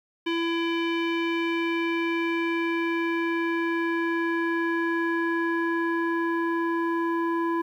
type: tone with low-pass filter sweep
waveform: square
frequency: 334.7 Hz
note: E4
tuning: 26 cents sharp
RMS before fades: -26 dBFS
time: 0.26-7.62 s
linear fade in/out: 10 ms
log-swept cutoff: 2900 to 1300 Hz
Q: 3.1
effects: 10-bit